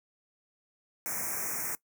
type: band-stop noise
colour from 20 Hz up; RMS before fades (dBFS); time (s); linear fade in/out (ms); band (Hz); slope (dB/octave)
white; -34; 1.06-1.75; 0; 2400 to 5500; 96
effects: noise-tail reverb RT60 0.1 s tail -20 dB re dry + high-pass 100 Hz 12 dB/octave